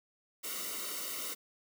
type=noise with comb filter; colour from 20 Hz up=white; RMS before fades=-39 dBFS; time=0.43-1.35 s; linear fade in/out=20 ms; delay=1.2 ms; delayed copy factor=-0.85; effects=high-pass 200 Hz 12 dB/octave